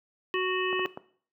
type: harmonic tone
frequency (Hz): 370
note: F#4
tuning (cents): 0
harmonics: 1 / 3 / 5 / 7 / 8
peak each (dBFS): -27 / -32 / -34 / -35 / -36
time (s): 0.34-0.86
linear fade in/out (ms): 0
type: clicks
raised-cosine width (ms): 1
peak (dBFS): -22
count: 4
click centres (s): 0.729 / 0.794 / 0.854 / 0.974
effects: noise-tail reverb RT60 0.5 s tail -17 dB re dry + high-pass 200 Hz 12 dB/octave